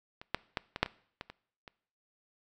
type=clicks; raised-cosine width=0.3 ms; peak=-29 / -12 / -15 / -20 / -8 / -24 / -23 / -28 / -30 dBFS; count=9; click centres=0.215 / 0.346 / 0.572 / 0.761 / 0.83 / 0.861 / 1.211 / 1.3 / 1.678 s; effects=noise-tail reverb RT60 0.6 s tail -22 dB re dry